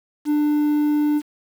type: tone with quantisation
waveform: triangle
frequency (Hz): 297.3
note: D4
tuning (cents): +21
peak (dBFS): -14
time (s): 0.25-1.22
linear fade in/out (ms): 50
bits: 7
effects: none